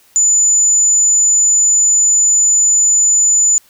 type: tone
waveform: sine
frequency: 7000 Hz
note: A8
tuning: 10 cents flat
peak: -7 dBFS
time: 0.16-3.58 s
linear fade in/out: 0 ms
effects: tanh soft clip ceiling -3 dBFS + white hiss -50 dBFS RMS until 3.69 s